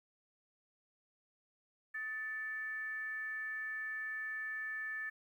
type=tone with frequency modulation; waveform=sine; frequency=1760 Hz; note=A6; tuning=in tune; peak=-38 dBFS; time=1.94-5.1 s; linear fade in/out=10 ms; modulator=499 Hz; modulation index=0.33; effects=12-bit